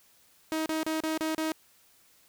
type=tone bursts; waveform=sawtooth; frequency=316.3 Hz; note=D#4; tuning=29 cents sharp; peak=-24 dBFS; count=6; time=0.52-1.52 s; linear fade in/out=0 ms; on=140 ms; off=32 ms; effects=white hiss -62 dBFS RMS until 2.28 s